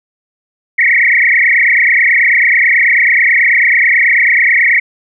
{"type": "tone with frequency modulation", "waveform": "sine", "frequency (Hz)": 2056, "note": "C7", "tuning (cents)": -31, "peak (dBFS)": -6, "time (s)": [0.78, 4.8], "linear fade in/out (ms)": 10, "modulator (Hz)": 29.2, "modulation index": 7.3, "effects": []}